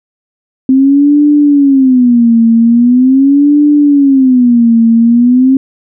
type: tone with vibrato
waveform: sine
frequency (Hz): 259.4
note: C4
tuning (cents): -15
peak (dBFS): -3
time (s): 0.69-5.57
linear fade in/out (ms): 2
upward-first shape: sine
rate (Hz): 0.42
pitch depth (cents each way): 220
effects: none